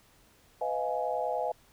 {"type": "chord", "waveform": "sine", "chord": "F half-diminished seventh", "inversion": "second", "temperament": "just", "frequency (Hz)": [502.9, 628.6, 698.5, 838.1], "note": ["Cb5", "Eb5", "F5", "Ab5"], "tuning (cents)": [31, 18, 0, 16], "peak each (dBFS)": -34, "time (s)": [0.61, 1.52], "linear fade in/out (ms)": 5, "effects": ["pink hiss -62 dBFS RMS until 1.72 s"]}